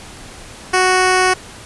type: tone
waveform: 10% pulse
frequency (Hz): 370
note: F#4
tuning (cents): 0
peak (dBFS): -3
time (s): 0.73-1.34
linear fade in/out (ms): 10
effects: pink hiss -36 dBFS RMS until 1.65 s + resampled to 24000 Hz